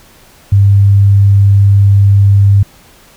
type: tone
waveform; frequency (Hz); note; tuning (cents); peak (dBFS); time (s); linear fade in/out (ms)
sine; 99.7; G2; +30; -3; 0.52-2.63; 5
effects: pink hiss -42 dBFS RMS until 3.16 s